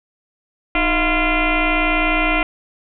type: tone with frequency modulation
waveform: sine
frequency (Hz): 1046.5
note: C6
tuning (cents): 0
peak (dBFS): -14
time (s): 0.75-2.43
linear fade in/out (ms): 2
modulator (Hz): 339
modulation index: 4.9
effects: none